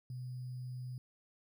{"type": "tone with sample-and-hold", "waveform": "sine", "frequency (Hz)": 126.1, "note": "B2", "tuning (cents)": 36, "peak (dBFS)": -40, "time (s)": [0.1, 0.98], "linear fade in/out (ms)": 2, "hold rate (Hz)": 4900, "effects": []}